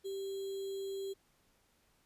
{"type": "tone with sample-and-hold", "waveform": "sine", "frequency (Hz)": 390, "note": "G4", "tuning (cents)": -9, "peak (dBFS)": -37, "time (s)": [0.04, 1.14], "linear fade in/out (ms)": 20, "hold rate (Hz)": 3675, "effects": ["pink hiss -72 dBFS RMS until 2.05 s", "resampled to 32000 Hz"]}